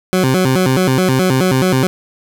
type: tone with vibrato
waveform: 20% pulse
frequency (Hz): 155.56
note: D#3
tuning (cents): 0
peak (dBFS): -6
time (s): 0.13-1.87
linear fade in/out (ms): 0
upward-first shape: square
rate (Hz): 4.7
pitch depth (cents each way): 300
effects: none